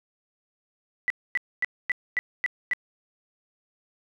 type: tone bursts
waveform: sine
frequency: 1975.5 Hz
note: B6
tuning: in tune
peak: -21 dBFS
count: 7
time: 1.08-2.734 s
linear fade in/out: 0 ms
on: 22 ms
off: 250 ms
effects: none